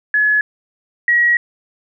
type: tone pair in turn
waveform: sine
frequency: 1700 / 1908.2 Hz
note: G#6 / A#6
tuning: +40 / +40 cents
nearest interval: major second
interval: 200 cents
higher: second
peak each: -11 / -10 dBFS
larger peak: second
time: 0.14-0.41 / 1.08-1.37 s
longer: second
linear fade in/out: 2 ms
effects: none